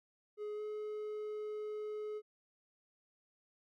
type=tone with pitch glide; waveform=triangle; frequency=420 to 424.6 Hz; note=G#4 to G#4; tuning=+19 to +38 cents; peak=-37 dBFS; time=0.37-2.22 s; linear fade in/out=50 ms; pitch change=+19 cents; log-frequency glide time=0.55-0.61 s; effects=none